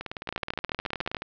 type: two click trains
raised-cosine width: 0.3 ms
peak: -12 / -17 dBFS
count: 13 / 24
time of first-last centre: 0.29-1.147 / 0.01-1.221 s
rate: 14 / 19 Hz
effects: low-pass 5000 Hz 12 dB/octave